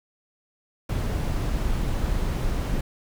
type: noise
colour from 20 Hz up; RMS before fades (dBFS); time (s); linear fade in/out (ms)
brown; -25; 0.89-2.81; 5
effects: none

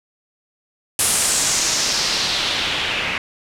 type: noise with low-pass filter sweep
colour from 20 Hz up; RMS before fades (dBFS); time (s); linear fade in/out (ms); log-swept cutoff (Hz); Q
white; -20; 0.99-3.18; 2; 10000 to 2400; 2.3
effects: none

